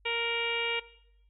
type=harmonic tone with a mistuned harmonic; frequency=466.2 Hz; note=A#4; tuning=in tune; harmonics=1 / 2 / 3 / 4 / 5 / 6 / 7 / 8; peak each=-35 / -38 / -42 / -41 / -33 / -35 / -42 / -45 dBFS; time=0.05-0.8 s; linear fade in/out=10 ms; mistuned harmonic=6; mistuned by=+22 cents; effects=noise-tail reverb RT60 0.8 s tail -18 dB re dry + added 50 Hz sine -60 dBFS peak until 1.29 s